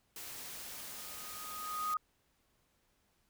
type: noise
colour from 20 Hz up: white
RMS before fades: -46 dBFS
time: 0.16-1.94 s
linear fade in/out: 2 ms
type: tone with exponential growth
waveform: sine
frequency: 1245 Hz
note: D#6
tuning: 1 cent sharp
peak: -30 dBFS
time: 0.72-1.97 s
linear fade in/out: 2 ms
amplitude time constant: 270 ms
effects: pink hiss -75 dBFS RMS until 3.29 s